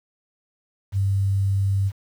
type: tone with quantisation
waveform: sine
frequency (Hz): 98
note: G2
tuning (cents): 0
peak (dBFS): -18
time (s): 0.92-1.92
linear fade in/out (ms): 50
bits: 8
effects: none